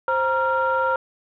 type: tone cluster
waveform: sine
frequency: 525 / 942 / 1383 Hz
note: C5 / A#5 / F6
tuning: +6 / +18 / -17 cents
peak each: -22 dBFS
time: 0.08-0.96 s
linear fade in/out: 2 ms
effects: tanh soft clip ceiling -11 dBFS